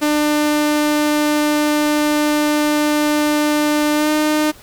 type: tone with pitch glide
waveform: sawtooth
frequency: 298.9 to 304.5 Hz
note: D4 to D#4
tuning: +31 to -37 cents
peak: -10 dBFS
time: 0.01-4.52 s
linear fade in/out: 20 ms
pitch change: +32 cents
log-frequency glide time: 3.95-4.1 s
effects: pink hiss -43 dBFS RMS until 4.62 s